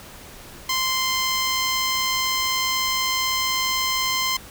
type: tone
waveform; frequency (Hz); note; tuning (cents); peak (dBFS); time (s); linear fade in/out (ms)
10% pulse; 1042; C6; -7; -12; 0.69-4.37; 5
effects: pink hiss -42 dBFS RMS until 4.5 s